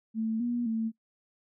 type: tone with pitch steps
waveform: sine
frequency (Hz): 222.3 / 240.2 / 223.9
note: A3 / B3 / A3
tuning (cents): +18 / -48 / +30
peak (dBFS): -27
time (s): 0.14-0.92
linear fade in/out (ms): 50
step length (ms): 260
effects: noise-tail reverb RT60 0.1 s tail -23 dB re dry